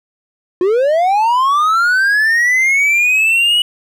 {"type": "linear sweep", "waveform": "triangle", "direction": "up", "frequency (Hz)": [347.2, 2944], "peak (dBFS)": -8, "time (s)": [0.61, 3.62], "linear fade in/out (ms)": 2, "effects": []}